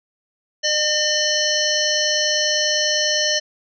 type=harmonic tone; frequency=605 Hz; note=D#5; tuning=49 cents flat; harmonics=1 / 3 / 5 / 7 / 9 / 10; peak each=-24 / -24 / -24 / -24 / -24 / -24 dBFS; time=0.63-3.4 s; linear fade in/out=20 ms; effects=none